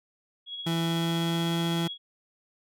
sine tone with tremolo, 3328 Hz, G#7, 3 cents sharp, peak -33 dBFS, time 0.46-1.98 s, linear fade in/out 50 ms, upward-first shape sine, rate 16 Hz, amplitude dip 40%
30% pulse tone with pitch glide, 166.2 to 167.94 Hz, E3 to E3, +15 to +33 cents, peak -23 dBFS, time 0.66-1.88 s, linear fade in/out 10 ms, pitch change +18 cents, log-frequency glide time 0.82-1.59 s
effects none

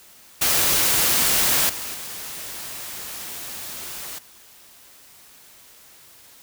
white noise with level steps, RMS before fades -19 / -31 / -34 dBFS, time 0.41-4.19 s, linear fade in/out 10 ms, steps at 1.69 / 1.94 s, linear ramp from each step 5 ms, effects white hiss -49 dBFS RMS until 6.42 s

